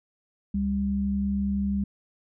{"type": "tone pair together", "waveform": "sine", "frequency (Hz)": [70.4, 199.3], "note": ["C#2", "G3"], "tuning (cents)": [27, 29], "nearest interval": "octave + tritone", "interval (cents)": 1802, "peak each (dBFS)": [-31, -24], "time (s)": [0.54, 1.84], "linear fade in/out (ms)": 5, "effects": []}